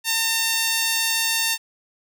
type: tone with high-pass filter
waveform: sawtooth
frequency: 907 Hz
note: A#5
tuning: 48 cents flat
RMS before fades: -22 dBFS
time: 0.04-1.58 s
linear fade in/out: 50 ms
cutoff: 2700 Hz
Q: 0.67
effects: none